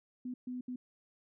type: tone bursts at uneven times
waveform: sine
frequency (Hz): 250.2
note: B3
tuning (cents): +23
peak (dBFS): -37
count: 3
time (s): 0.25-0.34 / 0.47-0.61 / 0.68-0.76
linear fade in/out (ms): 5
effects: none